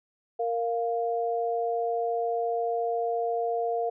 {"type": "tone pair together", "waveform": "sine", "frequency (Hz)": [464.3, 698.5], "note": ["A#4", "F5"], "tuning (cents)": [-7, 0], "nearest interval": "perfect fifth", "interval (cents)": 707, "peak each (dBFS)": -28, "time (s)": [0.39, 3.9], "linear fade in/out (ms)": 10, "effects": []}